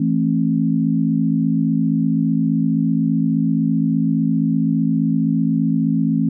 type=chord; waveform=sine; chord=A minor; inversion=second; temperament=equal with one note detuned; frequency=164.81 / 220 / 268.4 Hz; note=E3 / A3 / C4; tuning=0 / 0 / +44 cents; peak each=-19 dBFS; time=0-6.29 s; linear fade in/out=5 ms; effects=none